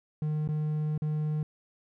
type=tone with dropouts; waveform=triangle; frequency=152.6 Hz; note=D#3; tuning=33 cents flat; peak=-25 dBFS; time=0.22-1.43 s; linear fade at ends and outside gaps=2 ms; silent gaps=0.476-0.488 / 0.978-1.02 s; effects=none

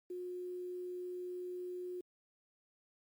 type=tone with quantisation; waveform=sine; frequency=360.3 Hz; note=F#4; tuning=46 cents flat; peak=-40 dBFS; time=0.1-2.01 s; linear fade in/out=5 ms; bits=11; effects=Opus 48 kbps

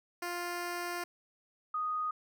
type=tone pair in turn; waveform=10% pulse / sine; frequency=350 / 1242.6 Hz; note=F4 / D#6; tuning=+4 / -3 cents; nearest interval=octave + minor seventh; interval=2193 cents; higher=second; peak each=-27 / -31 dBFS; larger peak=first; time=0.22-1.04 / 1.74-2.11 s; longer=first; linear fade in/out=5 ms; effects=none

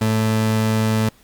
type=tone pair together; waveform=30% pulse; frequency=109.8 / 219.6 Hz; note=A2 / A3; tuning=-3 / -3 cents; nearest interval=octave; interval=1200 cents; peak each=-15 / -22 dBFS; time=0.01-1.09 s; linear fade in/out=5 ms; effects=pink hiss -53 dBFS RMS until 1.23 s + Opus 48 kbps

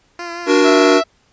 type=tone with vibrato; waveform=10% pulse; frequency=343.8 Hz; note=F4; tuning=27 cents flat; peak=-17 dBFS; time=0.19-0.95 s; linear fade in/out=2 ms; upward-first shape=triangle; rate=5.8 Hz; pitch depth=29 cents each way
type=chord; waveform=square; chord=D augmented; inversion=none; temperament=equal with one note detuned; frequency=293.7 / 370 / 472.7 Hz; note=D4 / F#4 / A#4; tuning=0 / 0 / +24 cents; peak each=-15 dBFS; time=0.46-1.02 s; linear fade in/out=50 ms
type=harmonic tone; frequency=659.3 Hz; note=E5; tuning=in tune; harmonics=1 / 2 / 3 / 4 / 5 / 6 / 7 / 8 / 9; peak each=-17 / -21 / -32 / -33 / -33 / -35 / -31 / -42 / -40 dBFS; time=0.64-1.04 s; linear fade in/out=20 ms
effects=pink hiss -57 dBFS RMS until 1.32 s + resampled to 16000 Hz

